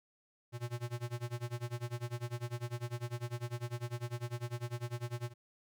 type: tone with tremolo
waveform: square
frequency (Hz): 120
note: B2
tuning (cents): -49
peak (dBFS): -35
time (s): 0.52-5.34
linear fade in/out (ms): 50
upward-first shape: sine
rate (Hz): 10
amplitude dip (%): 95
effects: none